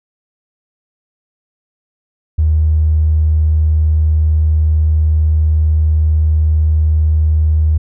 triangle tone with tanh clipping, 77.78 Hz, D#2, in tune, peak -8 dBFS, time 2.38-7.78 s, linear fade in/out 10 ms, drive 2 dB, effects none

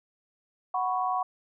sine chord, F# suspended fourth, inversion none, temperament equal, 740 / 987.8 / 1108.7 Hz, F#5 / B5 / C#6, 0 / 0 / 0 cents, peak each -28 / -32 / -30 dBFS, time 0.74-1.23 s, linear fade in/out 5 ms, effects none

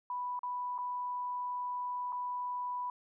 sine tone with dropouts, 987.8 Hz, B5, in tune, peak -34 dBFS, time 0.1-2.9 s, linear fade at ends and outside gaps 2 ms, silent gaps 0.392-0.432 / 0.78-0.786 / 2.123-2.127 s, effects none

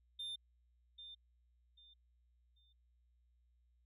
sine tone with echo, 3599 Hz, A7, 38 cents sharp, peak -39 dBFS, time 0.19-0.36 s, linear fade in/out 10 ms, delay 790 ms, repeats 3, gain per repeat -11 dB, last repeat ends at 2.73 s, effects tanh soft clip ceiling -41 dBFS + added 60 Hz sine -70 dBFS peak until 3.85 s

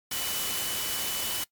sine tone in noise, 2982 Hz, F#7, 13 cents sharp, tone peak -37 dBFS, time 0.11-1.44 s, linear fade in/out 5 ms, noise white, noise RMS -31 dBFS, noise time 0.11-1.44 s, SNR -9 dB, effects noise-tail reverb RT60 0.1 s tail -22 dB re dry + MP3 96 kbps

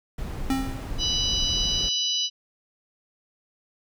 brown noise, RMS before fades -31 dBFS, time 0.18-1.89 s, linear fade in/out 5 ms
square tone with exponential decay, 266.7 Hz, C4, 33 cents sharp, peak -21 dBFS, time 0.5-1.06 s, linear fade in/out 1 ms, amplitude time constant 120 ms
harmonic tone, 987.8 Hz, B5, in tune, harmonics 3 / 4 / 5 / 6, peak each -26 / -28 / -30 / -32 dBFS, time 0.98-2.3 s, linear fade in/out 50 ms
effects none

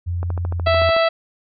sine tone with pitch glide, 87.31 to 85.02 Hz, F2 to F2, 0 to -46 cents, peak -20 dBFS, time 0.06-0.91 s, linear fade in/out 20 ms, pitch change -46 cents, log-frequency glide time 0.46-0.71 s
click train, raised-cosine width 1 ms, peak -16 dBFS, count 11, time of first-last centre 0.23-0.965 s, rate 13.6 Hz
harmonic tone, 659.3 Hz, E5, in tune, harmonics 1 / 2 / 3 / 4 / 5 / 6 / 7, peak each -15 / -21 / -25 / -27 / -29 / -31 / -32 dBFS, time 0.66-1.09 s, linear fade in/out 10 ms
effects none

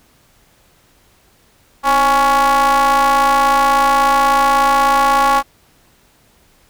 square ring-modulated tone, 142.6 Hz, C#3, 49 cents sharp, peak -8 dBFS, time 1.83-5.43 s, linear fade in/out 50 ms, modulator 970 Hz, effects pink hiss -53 dBFS RMS until 6.69 s

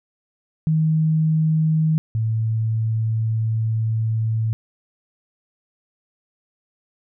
sine tone pair in turn, 157.8 / 111.41 Hz, D#3 / A2, +25 / +22 cents, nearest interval tritone, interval 603 cents, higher first, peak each -15 / -18 dBFS, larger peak first, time 0.67-1.98 / 2.15-4.53 s, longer second, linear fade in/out 0 ms, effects none

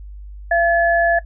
sine tone pair together, 681 / 1716 Hz, F5 / A6, -44 / -44 cents, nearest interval octave + major third, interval 1600 cents, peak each -15 dBFS, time 0.51-1.19 s, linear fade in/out 5 ms, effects noise-tail reverb RT60 0.1 s tail -18 dB re dry + added 50 Hz sine -32 dBFS peak until 1.25 s

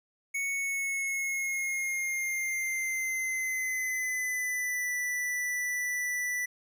square tone with pitch glide, 2217 to 1975.1 Hz, C#7 to B6, 0 to 0 cents, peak -30 dBFS, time 0.34-6.46 s, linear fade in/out 10 ms, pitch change -200 cents, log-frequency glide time 0.5-4.92 s, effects none

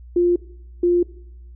sine tone pair in turn, 350.5 / 350.5 Hz, F4 / F4, +6 / +6 cents, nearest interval unison, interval 0 cents, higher neither, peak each -13 dBFS, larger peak neither, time 0.16-0.36 / 0.83-1.03 s, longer neither, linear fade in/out 5 ms, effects noise-tail reverb RT60 0.8 s tail -20 dB re dry + added 60 Hz sine -38 dBFS peak until 1.55 s

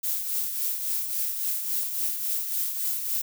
violet noise with tremolo, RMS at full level -26 dBFS, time 0.03-3.22 s, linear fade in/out 10 ms, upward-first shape triangle, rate 3.6 Hz, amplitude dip 55%, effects none

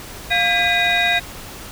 sine tone cluster, 703 / 1615 / 2000 / 2465 / 3780 Hz, F5 / G#6 / B6 / D#7 / A#7, +11 / -49 / +21 / -17 / +23 cents, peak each -20 dBFS, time 0.3-1.2 s, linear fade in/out 20 ms, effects tanh soft clip ceiling -8 dBFS + pink hiss -35 dBFS RMS until 1.71 s

